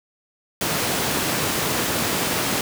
pink high-pass noise, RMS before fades -23 dBFS, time 0.61-2.61 s, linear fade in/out 2 ms, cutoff 140 Hz, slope 12 dB/octave, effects none

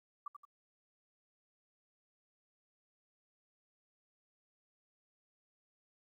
sine tone with echo, 1163 Hz, D6, 17 cents flat, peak -39 dBFS, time 0.26-0.28 s, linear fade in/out 5 ms, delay 86 ms, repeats 2, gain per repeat -7 dB, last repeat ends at 0.452 s, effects 13-bit

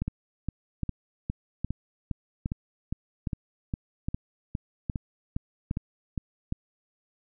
two click trains, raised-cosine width 5 ms, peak -16 / -17 dBFS, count 9 / 16, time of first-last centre 0.02-6.524 / 0.08-6.178 s, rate 1.23 / 2.46 Hz, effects none

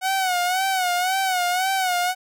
sawtooth tone with vibrato, 740 Hz, F#5, in tune, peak -16 dBFS, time 0.01-2.15 s, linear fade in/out 50 ms, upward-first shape sine, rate 1.9 Hz, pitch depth 79 cents each way, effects none

